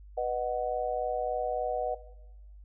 sine chord, B major, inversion none, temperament just, 493.9 / 617.4 / 740.8 Hz, B4 / D#5 / F#5, 0 / -14 / +2 cents, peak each -32 dBFS, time 0.17-1.95 s, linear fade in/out 10 ms, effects noise-tail reverb RT60 1.0 s tail -17 dB re dry + added 50 Hz sine -47 dBFS peak until 2.64 s

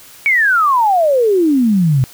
sine exponential sweep, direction down, 2295 to 123.47 Hz, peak -9 dBFS, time 0.26-2.04 s, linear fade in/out 0 ms, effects white hiss -40 dBFS RMS until 2.13 s

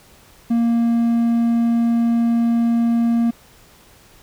triangle tone, 233.1 Hz, A#3, in tune, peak -12 dBFS, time 0.5-3.31 s, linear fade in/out 10 ms, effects pink hiss -49 dBFS RMS until 4.22 s

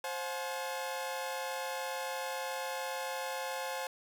sawtooth tone cluster, 529 / 721 / 855 Hz, C5 / F#5 / A5, +19 / -45 / -50 cents, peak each -35 / -39 / -36 dBFS, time 0.04-3.87 s, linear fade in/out 2 ms, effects none

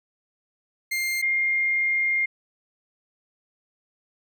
40% pulse / sine tone pair in turn, 2109 / 2119 Hz, C7 / C7, +13 / +21 cents, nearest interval unison, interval 8 cents, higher second, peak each -23 / -20 dBFS, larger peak second, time 0.91-1.22 / 1.22-2.26 s, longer second, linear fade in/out 10 ms, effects none

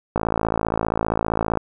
click train, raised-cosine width 1 ms, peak -6 dBFS, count 79, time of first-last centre 0.16-1.573 s, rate 55.2 Hz, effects none

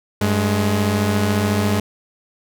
sawtooth tone pair together, 98.03 / 210.2 Hz, G2 / G#3, +1 / +21 cents, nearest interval octave + minor second, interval 1320 cents, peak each -15 dBFS, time 0.21-1.8 s, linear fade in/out 5 ms, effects none

